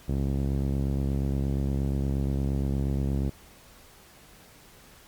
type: tone with low-pass filter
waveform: 5% pulse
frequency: 68.5 Hz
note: C#2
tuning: 20 cents flat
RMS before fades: -27 dBFS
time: 0.08-3.3 s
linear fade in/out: 10 ms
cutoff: 180 Hz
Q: 0.63
effects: pink hiss -53 dBFS RMS until 5.07 s + Opus 48 kbps